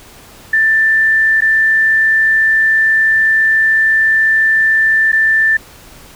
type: tone with dropouts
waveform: sine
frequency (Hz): 1773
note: A6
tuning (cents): +13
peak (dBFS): -8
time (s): 0.53-5.57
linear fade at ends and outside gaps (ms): 5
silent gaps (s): 1.407-1.419 / 5.119-5.128
effects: pink hiss -39 dBFS RMS until 6.15 s